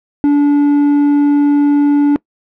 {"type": "tone with quantisation", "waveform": "triangle", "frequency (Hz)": 288.9, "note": "D4", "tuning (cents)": -28, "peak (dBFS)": -5, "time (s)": [0.24, 2.16], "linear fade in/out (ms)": 0, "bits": 5, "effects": ["noise-tail reverb RT60 0.1 s tail -22 dB re dry", "low-pass 2000 Hz 12 dB/octave"]}